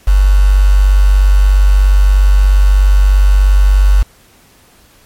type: tone with quantisation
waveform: sine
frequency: 48.44 Hz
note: G1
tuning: 20 cents flat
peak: -4 dBFS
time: 0.07-4.03 s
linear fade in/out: 10 ms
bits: 4
effects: pink hiss -46 dBFS RMS until 5.05 s + MP3 64 kbps